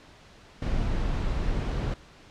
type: noise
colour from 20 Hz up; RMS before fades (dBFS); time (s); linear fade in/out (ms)
brown; -27; 0.62-1.94; 2
effects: pink hiss -52 dBFS RMS until 2.3 s + low-pass 5000 Hz 12 dB/octave